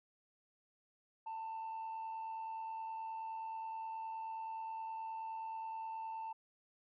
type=tone with amplitude modulation; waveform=sine; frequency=892 Hz; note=A5; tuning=23 cents sharp; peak=-37 dBFS; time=1.26-6.33 s; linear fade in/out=10 ms; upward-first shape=sine; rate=89.5 Hz; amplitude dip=40%; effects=tanh soft clip ceiling -39 dBFS